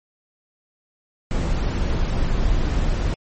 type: noise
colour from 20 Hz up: brown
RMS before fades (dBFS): -20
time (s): 1.31-3.14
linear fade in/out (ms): 0
effects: MP3 32 kbps